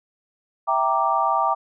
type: chord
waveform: sine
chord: E half-diminished seventh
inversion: none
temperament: equal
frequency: 659.3 / 784 / 932.3 / 1174.7 Hz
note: E5 / G5 / Bb5 / D6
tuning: 0 / 0 / 0 / 0 cents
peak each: -26 / -23 / -23 / -22 dBFS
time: 0.67-1.55 s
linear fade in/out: 20 ms
effects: none